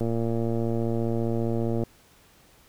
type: click train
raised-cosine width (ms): 2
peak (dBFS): -15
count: 211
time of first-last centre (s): 0.01-1.836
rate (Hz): 115
effects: pink hiss -57 dBFS RMS until 2.68 s